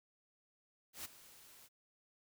white noise with ADSR envelope, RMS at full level -44 dBFS, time 0.93-1.69 s, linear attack 120 ms, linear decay 14 ms, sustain -16 dB, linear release 37 ms, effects none

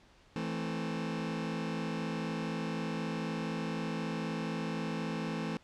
sawtooth chord, A minor, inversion second, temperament just, 165 / 220 / 264 Hz, E3 / A3 / C4, +2 / 0 / +16 cents, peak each -33 / -33 / -37 dBFS, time 0.36-5.57 s, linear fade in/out 0 ms, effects pink hiss -62 dBFS RMS until 5.63 s + low-pass 5000 Hz 12 dB/octave

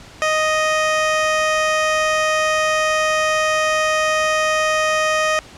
15% pulse tone, 622.3 Hz, D#5, in tune, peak -9 dBFS, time 0.22-5.39 s, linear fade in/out 0 ms, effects pink hiss -41 dBFS RMS until 5.57 s + low-pass 7000 Hz 12 dB/octave

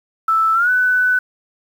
sine tone with pitch glide, 1318.5 to 1497.2 Hz, E6 to F#6, 0 to +20 cents, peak -12 dBFS, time 0.28-1.19 s, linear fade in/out 5 ms, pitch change +220 cents, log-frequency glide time 0.54-0.7 s, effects 7-bit

